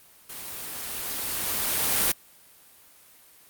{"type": "noise with level ramp", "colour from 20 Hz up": "white", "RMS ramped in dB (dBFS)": [-39, -22], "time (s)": [0.29, 2.12], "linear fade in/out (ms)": 5, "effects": ["white hiss -54 dBFS RMS until 3.49 s", "Opus 32 kbps"]}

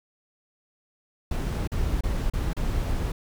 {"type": "noise with dropouts", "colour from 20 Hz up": "brown", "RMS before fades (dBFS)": -26, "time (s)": [1.31, 3.12], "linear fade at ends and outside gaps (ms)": 5, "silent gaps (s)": [[1.675, 1.717], [2.009, 2.035], [2.3, 2.335], [2.533, 2.566]], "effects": []}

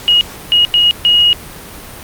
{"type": "tone bursts at uneven times", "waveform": "sine", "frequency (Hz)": 2884, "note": "F#7", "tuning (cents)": -45, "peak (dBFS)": -6, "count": 4, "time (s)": [[0.08, 0.21], [0.52, 0.65], [0.74, 0.91], [1.05, 1.33]], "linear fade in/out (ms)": 0, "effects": ["pink hiss -31 dBFS RMS until 2.03 s", "Opus 48 kbps"]}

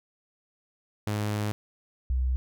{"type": "tone pair in turn", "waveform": ["sawtooth", "sine"], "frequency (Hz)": [105, 63.61], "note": ["G#2", "C2"], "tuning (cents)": [19, -48], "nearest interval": "major sixth", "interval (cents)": 867, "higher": "first", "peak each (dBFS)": -23, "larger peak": "neither", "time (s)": [[1.07, 1.52], [2.1, 2.36]], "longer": "first", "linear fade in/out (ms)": 0, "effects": []}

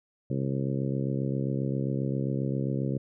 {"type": "harmonic tone", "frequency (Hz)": 67.5, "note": "C#2", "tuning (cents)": -45, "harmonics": [2, 3, 4, 5, 6, 7, 8], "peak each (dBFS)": [-29, -33, -35, -37, -39, -40, -41], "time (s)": [0.3, 2.98], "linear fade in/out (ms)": 5, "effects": []}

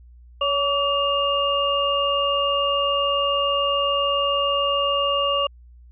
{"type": "tone cluster", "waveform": "sine", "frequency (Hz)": [562, 1147, 2820], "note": ["C#5", "D6", "F7"], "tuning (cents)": [24, -41, 16], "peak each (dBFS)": -23, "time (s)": [0.41, 5.47], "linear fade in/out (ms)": 5, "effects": ["added 60 Hz sine -44 dBFS peak until 5.91 s"]}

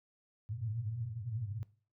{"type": "band-pass noise", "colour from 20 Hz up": "white", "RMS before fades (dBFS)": -39, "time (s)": [0.49, 1.63], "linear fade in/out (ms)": 0, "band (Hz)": [100, 120], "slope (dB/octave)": 96, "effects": ["noise-tail reverb RT60 0.4 s tail -19 dB re dry"]}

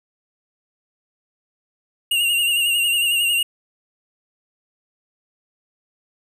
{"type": "tone with vibrato", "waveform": "square", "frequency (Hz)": 2812, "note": "F7", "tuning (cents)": 11, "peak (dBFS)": -17, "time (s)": [2.11, 3.43], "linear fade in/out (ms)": 5, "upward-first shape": "sine", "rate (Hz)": 11, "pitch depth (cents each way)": 47, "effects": []}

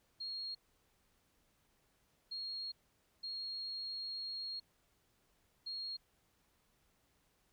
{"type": "tone bursts at uneven times", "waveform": "sine", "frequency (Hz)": 4273, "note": "C8", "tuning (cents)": 36, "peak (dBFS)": -40, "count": 4, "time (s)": [[0.2, 0.55], [2.31, 2.72], [3.23, 4.6], [5.66, 5.97]], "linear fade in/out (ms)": 10, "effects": ["pink hiss -75 dBFS RMS until 7.52 s"]}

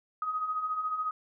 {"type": "beating tone pair", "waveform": "sine", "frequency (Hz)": [1244.5, 1258.5], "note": ["D#6", "D#6"], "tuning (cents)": [0, 19], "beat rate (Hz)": 14, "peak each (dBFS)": [-38, -30], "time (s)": [0.22, 1.11], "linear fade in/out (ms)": 2, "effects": []}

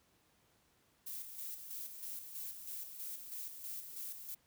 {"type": "noise with tremolo", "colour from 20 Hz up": "violet", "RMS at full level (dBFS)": -44, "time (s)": [1.06, 4.35], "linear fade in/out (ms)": 10, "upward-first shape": "square", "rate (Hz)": 3.1, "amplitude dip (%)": 50, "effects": ["pink hiss -72 dBFS RMS until 4.46 s", "high-pass 60 Hz 12 dB/octave"]}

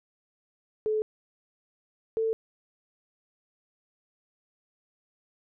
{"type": "tone pair in turn", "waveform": "sine", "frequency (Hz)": [431.3, 446.6], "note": ["A4", "A4"], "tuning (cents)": [-35, 26], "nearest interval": "minor second", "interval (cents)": 61, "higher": "second", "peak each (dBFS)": -24, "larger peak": "neither", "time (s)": [[0.86, 1.02], [2.17, 2.33]], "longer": "neither", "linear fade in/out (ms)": 0, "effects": []}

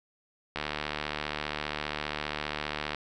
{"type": "click train", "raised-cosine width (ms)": 0.3, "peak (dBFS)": -15, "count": 180, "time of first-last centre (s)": [0.56, 2.947], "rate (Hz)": 75, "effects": []}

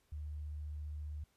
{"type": "tone with vibrato", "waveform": "sine", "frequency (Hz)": 75, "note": "D2", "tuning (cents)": 37, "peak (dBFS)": -40, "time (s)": [0.12, 1.24], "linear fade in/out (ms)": 5, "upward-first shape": "triangle", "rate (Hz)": 15, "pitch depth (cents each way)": 8, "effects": ["pink hiss -75 dBFS RMS until 1.36 s", "resampled to 32000 Hz"]}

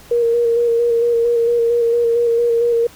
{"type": "tone with vibrato", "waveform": "sine", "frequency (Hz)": 469.3, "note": "A#4", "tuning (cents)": 12, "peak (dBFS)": -12, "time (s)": [0.11, 2.87], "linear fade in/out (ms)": 5, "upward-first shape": "square", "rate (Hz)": 4.4, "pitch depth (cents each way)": 20, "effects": ["pink hiss -43 dBFS RMS until 2.95 s"]}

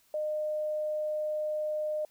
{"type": "tone", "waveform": "sine", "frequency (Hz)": 610, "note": "D#5", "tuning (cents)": -34, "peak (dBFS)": -29, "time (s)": [0.14, 2.05], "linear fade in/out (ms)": 2, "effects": ["white hiss -66 dBFS RMS until 2.1 s"]}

